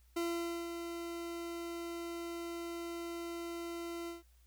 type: tone with ADSR envelope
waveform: 40% pulse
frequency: 340 Hz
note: F4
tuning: 46 cents flat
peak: -32 dBFS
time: 0.16-4.23 s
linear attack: 9 ms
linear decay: 500 ms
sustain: -7 dB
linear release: 150 ms
effects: added 60 Hz sine -62 dBFS peak until 4.46 s + white hiss -73 dBFS RMS until 4.46 s